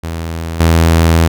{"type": "tone with level steps", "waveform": "sawtooth", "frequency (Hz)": 82.41, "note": "E2", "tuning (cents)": 0, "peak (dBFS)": [-15, -3], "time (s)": [0.03, 1.28], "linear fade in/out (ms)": 10, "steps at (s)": 0.6, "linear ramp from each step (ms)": 5, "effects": []}